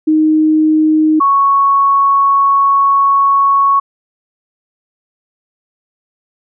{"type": "tone pair in turn", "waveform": "sine", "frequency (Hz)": [311.1, 1108.6], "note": ["D#4", "C#6"], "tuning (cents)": [0, 0], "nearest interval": "octave + minor seventh", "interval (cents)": 2200, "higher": "second", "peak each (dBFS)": -7, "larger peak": "neither", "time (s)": [[0.07, 1.2], [1.2, 3.8]], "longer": "second", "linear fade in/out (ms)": 10, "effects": []}